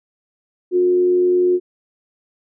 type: tone with frequency modulation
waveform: sine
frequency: 360 Hz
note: F#4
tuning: 47 cents flat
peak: -12 dBFS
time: 0.71-1.6 s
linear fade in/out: 50 ms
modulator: 91.7 Hz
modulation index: 0.22
effects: none